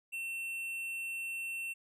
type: tone with hard clipping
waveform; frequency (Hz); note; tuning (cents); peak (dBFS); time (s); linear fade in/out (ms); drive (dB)
sine; 2700; E7; +41; -38; 0.12-1.74; 20; 8
effects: none